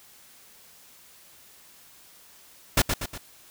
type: noise with echo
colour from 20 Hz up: pink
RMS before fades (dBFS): -19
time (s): 2.77-2.82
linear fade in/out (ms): 5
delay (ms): 120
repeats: 3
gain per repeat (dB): -6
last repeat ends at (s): 3.18
effects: white hiss -53 dBFS RMS until 3.5 s